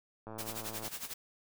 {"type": "click train", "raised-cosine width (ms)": 1, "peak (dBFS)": -31, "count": 68, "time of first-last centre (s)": [0.27, 0.879], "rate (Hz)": 110}
{"type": "noise with tremolo", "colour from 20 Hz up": "white", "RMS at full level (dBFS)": -39, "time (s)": [0.38, 1.14], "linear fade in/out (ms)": 10, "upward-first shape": "sine", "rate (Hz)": 11, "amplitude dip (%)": 80}
{"effects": []}